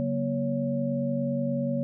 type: tone cluster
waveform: sine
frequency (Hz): 140.6 / 187.3 / 237.5 / 559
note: C#3 / F#3 / A#3 / C#5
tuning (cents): +25 / +21 / +33 / +14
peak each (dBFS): -31 / -35 / -28 / -31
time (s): 0-1.83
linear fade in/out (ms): 0
effects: none